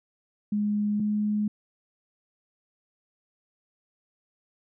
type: tone pair in turn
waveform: sine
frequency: 208 / 209.9 Hz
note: G#3 / G#3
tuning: +3 / +19 cents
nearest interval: unison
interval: 16 cents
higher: second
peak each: -23 dBFS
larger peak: neither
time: 0.52-1 / 1-1.48 s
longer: neither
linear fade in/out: 5 ms
effects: none

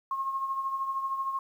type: tone with tremolo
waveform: sine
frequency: 1078 Hz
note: C#6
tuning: 49 cents flat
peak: -26 dBFS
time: 0.11-1.39 s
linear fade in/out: 2 ms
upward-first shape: triangle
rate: 13 Hz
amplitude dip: 60%
effects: 10-bit

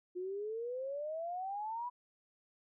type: exponential sweep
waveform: sine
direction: up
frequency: 354 to 994 Hz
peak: -37 dBFS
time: 0.15-1.9 s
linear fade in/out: 20 ms
effects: none

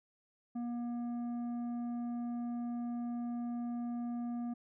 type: tone with tanh clipping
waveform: triangle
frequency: 238.9 Hz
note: A#3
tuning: 43 cents sharp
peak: -37 dBFS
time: 0.55-4.54 s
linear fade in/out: 10 ms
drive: 12 dB
effects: none

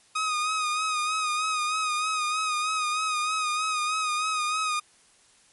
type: tone with vibrato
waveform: sawtooth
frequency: 1248 Hz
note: D#6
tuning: 5 cents sharp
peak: -21 dBFS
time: 0.15-4.8 s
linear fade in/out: 10 ms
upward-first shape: sine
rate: 3.2 Hz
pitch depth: 42 cents each way
effects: white hiss -59 dBFS RMS until 5.52 s + MP3 48 kbps

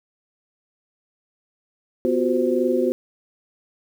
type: tone cluster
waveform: sine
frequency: 249.6 / 354.4 / 377.3 / 518 Hz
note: B3 / F4 / F#4 / C5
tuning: +19 / +25 / +34 / -17 cents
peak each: -23 dBFS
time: 2.05-2.92 s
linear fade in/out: 0 ms
effects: 8-bit

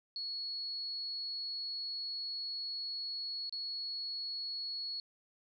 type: tone with dropouts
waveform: sine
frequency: 4360 Hz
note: C#8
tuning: 29 cents flat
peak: -37 dBFS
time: 0.16-5 s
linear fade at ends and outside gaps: 1 ms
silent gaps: 3.495-3.525 s
effects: none

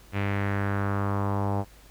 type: tone with low-pass filter sweep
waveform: sawtooth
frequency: 100 Hz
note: G2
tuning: 35 cents sharp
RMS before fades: -27 dBFS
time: 0.12-1.65 s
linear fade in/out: 50 ms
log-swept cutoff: 2400 to 810 Hz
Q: 2.7
effects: added 50 Hz sine -51 dBFS peak until 1.9 s + pink hiss -55 dBFS RMS until 1.9 s

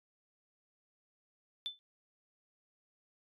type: tone with exponential decay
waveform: sine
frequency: 3520 Hz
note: A7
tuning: in tune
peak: -31 dBFS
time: 1.66-1.79 s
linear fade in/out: 0 ms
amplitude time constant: 28 ms
effects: tanh soft clip ceiling -29 dBFS + AAC 64 kbps

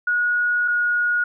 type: tone pair in turn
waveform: sine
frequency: 1452 / 1445.2 Hz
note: F#6 / F#6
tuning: -33 / -41 cents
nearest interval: unison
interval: 8 cents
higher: first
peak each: -17 dBFS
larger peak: neither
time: 0.07-0.68 / 0.68-1.24 s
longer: first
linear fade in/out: 5 ms
effects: none

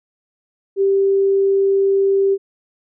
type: tone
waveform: sine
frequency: 392 Hz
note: G4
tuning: in tune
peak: -12 dBFS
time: 0.76-2.38 s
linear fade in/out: 50 ms
effects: none

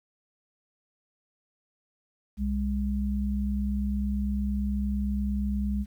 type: tone pair together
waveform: sine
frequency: 64.3 / 204.1 Hz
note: C2 / G#3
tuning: -30 / -30 cents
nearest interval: octave + minor sixth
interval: 2000 cents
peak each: -28 dBFS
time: 2.37-5.86 s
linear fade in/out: 50 ms
effects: 10-bit

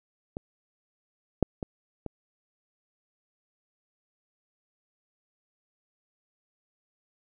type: clicks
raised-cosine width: 2 ms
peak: -21 / -7 / -19 / -21 dBFS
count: 4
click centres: 0.369 / 1.427 / 1.628 / 2.063 s
effects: none

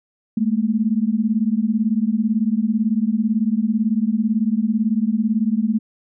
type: beating tone pair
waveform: sine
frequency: 210 / 228 Hz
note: G#3 / A#3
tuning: +19 / -38 cents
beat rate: 18 Hz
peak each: -19 dBFS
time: 0.37-5.79 s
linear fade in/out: 5 ms
effects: none

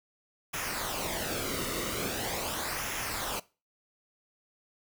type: noise with flanger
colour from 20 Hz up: pink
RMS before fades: -34 dBFS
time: 0.53-3.4 s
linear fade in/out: 10 ms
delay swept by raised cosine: 0.23 to 1.23 ms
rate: 0.42 Hz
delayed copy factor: -0.6
effects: noise-tail reverb RT60 0.3 s tail -20 dB re dry

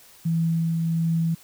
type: tone with tremolo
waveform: sine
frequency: 164.81 Hz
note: E3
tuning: in tune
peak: -19 dBFS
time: 0.25-1.35 s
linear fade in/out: 10 ms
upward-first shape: triangle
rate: 1.4 Hz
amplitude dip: 25%
effects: white hiss -51 dBFS RMS until 1.43 s

